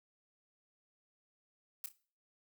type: noise with echo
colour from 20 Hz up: blue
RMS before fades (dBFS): -40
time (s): 1.84-1.86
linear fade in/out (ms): 2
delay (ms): 29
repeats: 2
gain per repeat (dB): -11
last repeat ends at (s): 1.918
effects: noise-tail reverb RT60 0.4 s tail -18 dB re dry